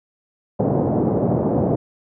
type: band-pass noise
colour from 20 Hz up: pink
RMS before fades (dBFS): -19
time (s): 0.59-1.76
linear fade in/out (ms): 10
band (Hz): 110 to 670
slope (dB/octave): 24
effects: none